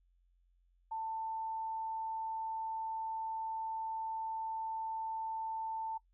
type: tone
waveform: sine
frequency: 890 Hz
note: A5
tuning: 20 cents sharp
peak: -36 dBFS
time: 0.91-5.98 s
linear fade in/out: 10 ms
effects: noise-tail reverb RT60 0.1 s tail -20 dB re dry + added 44 Hz sine -68 dBFS peak until 6.13 s